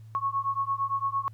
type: beating tone pair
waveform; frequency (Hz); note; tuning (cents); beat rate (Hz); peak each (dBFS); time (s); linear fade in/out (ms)
sine; 1096 / 1104.8; C#6 / C#6; -20 / -6; 8.8; -29; 0.15-1.28; 0
effects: added 110 Hz sine -44 dBFS peak until 1.33 s + pink hiss -68 dBFS RMS until 1.33 s